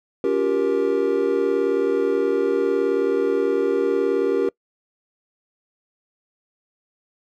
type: chord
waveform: triangle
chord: G half-diminished seventh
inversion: second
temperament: just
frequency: 282.2 / 352.8 / 392 / 470.4 Hz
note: Db4 / F4 / G4 / Bb4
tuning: +31 / +18 / 0 / +16 cents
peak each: -24 / -25 / -19 / -20 dBFS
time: 0.24-4.49 s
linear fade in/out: 2 ms
effects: noise-tail reverb RT60 0.1 s tail -24 dB re dry